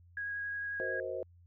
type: tone with vibrato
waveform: sine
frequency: 1648 Hz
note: G#6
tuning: 14 cents flat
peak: -35 dBFS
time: 0.17-1 s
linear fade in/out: 2 ms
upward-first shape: sine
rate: 11 Hz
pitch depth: 9 cents each way
type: chord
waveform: sine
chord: C half-diminished seventh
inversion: second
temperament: equal with one note detuned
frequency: 370 / 466.2 / 523.3 / 632 Hz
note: Gb4 / Bb4 / C5 / Eb5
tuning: 0 / 0 / 0 / +27 cents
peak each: -42 / -42 / -38 / -42 dBFS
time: 0.8-1.23 s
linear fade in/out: 0 ms
effects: added 87 Hz sine -57 dBFS peak until 1.46 s